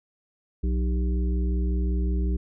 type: harmonic tone with a mistuned harmonic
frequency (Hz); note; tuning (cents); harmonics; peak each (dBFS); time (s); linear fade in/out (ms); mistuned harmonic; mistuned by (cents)
61.3; B1; -12; 1 / 3 / 5 / 6; -22 / -32 / -36 / -38; 0.63-2.37; 10; 6; +110
effects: none